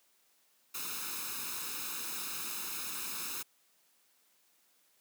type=noise with comb filter; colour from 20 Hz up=white; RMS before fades=-39 dBFS; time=0.74-3.43 s; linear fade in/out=10 ms; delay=0.77 ms; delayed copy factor=+0.7; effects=white hiss -70 dBFS RMS until 5 s + high-pass 200 Hz 12 dB/octave